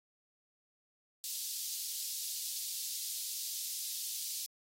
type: high-pass noise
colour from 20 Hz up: pink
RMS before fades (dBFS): -40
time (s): 1.24-4.46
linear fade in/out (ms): 0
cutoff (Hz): 4100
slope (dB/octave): 24
effects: AAC 48 kbps